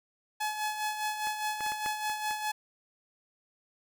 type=tone with tremolo; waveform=sawtooth; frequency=852 Hz; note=G#5; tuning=44 cents sharp; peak=-25 dBFS; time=0.4-2.52 s; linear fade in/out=10 ms; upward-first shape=sine; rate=4.9 Hz; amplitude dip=55%
type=clicks; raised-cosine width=0.5 ms; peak=-29 / -25 / -29 / -26 / -22 / -30 / -29 dBFS; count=7; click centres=1.271 / 1.607 / 1.664 / 1.72 / 1.861 / 2.098 / 2.31 s
effects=none